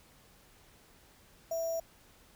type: tone with sample-and-hold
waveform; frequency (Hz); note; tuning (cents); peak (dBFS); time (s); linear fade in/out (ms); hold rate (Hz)
sine; 659.3; E5; 0; -31; 1.51-1.8; 5; 6300
effects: pink hiss -61 dBFS RMS until 2.35 s